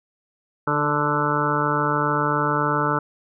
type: harmonic tone with a mistuned harmonic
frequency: 147.2 Hz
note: D3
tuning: 4 cents sharp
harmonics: 1 / 2 / 3 / 4 / 6 / 7 / 8 / 9 / 10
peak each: -27 / -28 / -28 / -30 / -27 / -29 / -29 / -24 / -29 dBFS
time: 0.67-2.99 s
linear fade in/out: 5 ms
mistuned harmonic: 2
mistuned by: +18 cents
effects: none